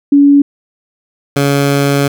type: tone pair in turn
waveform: sine / 15% pulse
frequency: 283.8 / 140.88 Hz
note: C#4 / C#3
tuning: +41 / +28 cents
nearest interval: octave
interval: 1213 cents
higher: first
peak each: -3 dBFS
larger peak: neither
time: 0.12-0.42 / 1.36-2.08 s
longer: second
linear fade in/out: 5 ms
effects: none